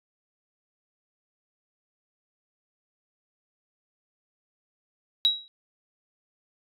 sine tone with exponential decay, 3861 Hz, B7, 40 cents flat, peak -14 dBFS, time 5.25-5.48 s, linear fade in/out 0 ms, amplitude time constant 50 ms, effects tanh soft clip ceiling -10 dBFS

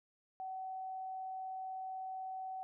sine tone, 756 Hz, F#5, 37 cents sharp, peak -40 dBFS, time 0.4-2.63 s, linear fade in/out 0 ms, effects none

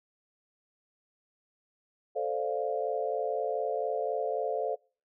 sine chord, D minor seventh, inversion second, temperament equal, 440 / 523.3 / 587.3 / 698.5 Hz, A4 / C5 / D5 / F5, 0 / 0 / 0 / 0 cents, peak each -33 / -34 / -35 / -34 dBFS, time 2.15-4.76 s, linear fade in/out 20 ms, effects noise-tail reverb RT60 0.4 s tail -26 dB re dry

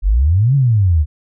sine exponential two-way sweep, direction up then down, 42.99 to 143.7 to 71.1 Hz, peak -9 dBFS, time 0.02-1.06 s, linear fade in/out 50 ms, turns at 0.55 s, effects none

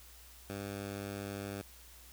10% pulse tone, 100 Hz, G2, 35 cents sharp, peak -31 dBFS, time 0.49-1.62 s, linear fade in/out 10 ms, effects added 60 Hz sine -57 dBFS peak until 2.12 s + white hiss -57 dBFS RMS until 2.12 s

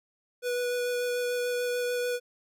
square tone with vibrato, 490 Hz, B4, 14 cents flat, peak -28 dBFS, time 0.42-2.2 s, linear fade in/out 50 ms, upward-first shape sine, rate 6.8 Hz, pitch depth 9 cents each way, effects none

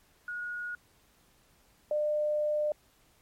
sine tone pair in turn, 1447 / 600.4 Hz, F#6 / D5, -39 / +38 cents, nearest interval octave + minor third, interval 1523 cents, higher first, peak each -34 / -26 dBFS, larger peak second, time 0.28-0.75 / 1.91-2.72 s, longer second, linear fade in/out 2 ms, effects pink hiss -65 dBFS RMS until 3.21 s + MP3 64 kbps

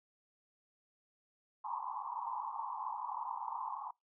pink band-pass noise, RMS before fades -41 dBFS, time 1.64-3.91 s, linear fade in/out 5 ms, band 830 to 1100 Hz, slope 96 dB/octave, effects noise-tail reverb RT60 0.2 s tail -26 dB re dry

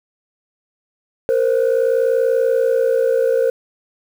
sine tone pair together, 462.9 / 523.3 Hz, A#4 / C5, -12 / 0 cents, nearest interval major second, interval 212 cents, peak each -14 dBFS, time 1.29-3.5 s, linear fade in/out 0 ms, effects tanh soft clip ceiling -10 dBFS + 7-bit

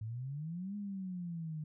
sine exponential two-way sweep, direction up then down, 105.7 to 207.7 to 151.3 Hz, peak -38 dBFS, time 0.01-1.64 s, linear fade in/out 5 ms, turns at 0.76 s, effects none

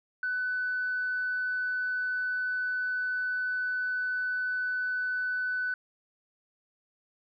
sine tone, 1499 Hz, F#6, 22 cents sharp, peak -27 dBFS, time 0.23-5.74 s, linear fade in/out 2 ms, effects tanh soft clip ceiling -23 dBFS

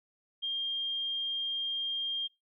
sine tone, 3208 Hz, G7, 39 cents sharp, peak -30 dBFS, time 0.42-2.28 s, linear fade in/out 20 ms, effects noise-tail reverb RT60 0.2 s tail -23 dB re dry

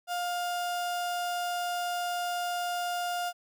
35% pulse tone, 706 Hz, F5, 19 cents sharp, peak -28 dBFS, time 0.07-3.33 s, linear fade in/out 50 ms, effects none

